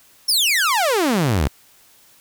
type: exponential sweep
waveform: sawtooth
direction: down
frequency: 5588 to 61 Hz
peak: -12 dBFS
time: 0.28-1.48 s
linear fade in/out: 10 ms
effects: white hiss -52 dBFS RMS until 2.2 s